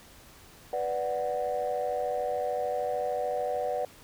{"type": "chord", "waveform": "sine", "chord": "B minor", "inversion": "none", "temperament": "equal", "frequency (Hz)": [493.9, 587.3, 740], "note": ["B4", "D5", "F#5"], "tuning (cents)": [0, 0, 0], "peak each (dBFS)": -31, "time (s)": [0.73, 3.85], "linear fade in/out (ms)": 2, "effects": ["tanh soft clip ceiling -21 dBFS", "pink hiss -53 dBFS RMS until 4.03 s"]}